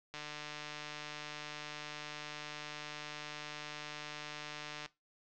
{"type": "click train", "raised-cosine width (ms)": 0.2, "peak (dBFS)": -26, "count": 709, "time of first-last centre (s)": [0.14, 4.86], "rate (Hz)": 150, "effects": ["noise-tail reverb RT60 0.2 s tail -17 dB re dry", "low-pass 6000 Hz 12 dB/octave"]}